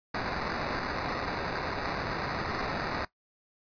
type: noise with sample-and-hold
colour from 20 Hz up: white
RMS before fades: -33 dBFS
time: 0.14-3.05 s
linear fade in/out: 5 ms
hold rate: 3150 Hz
effects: noise-tail reverb RT60 0.1 s tail -17 dB re dry + resampled to 11025 Hz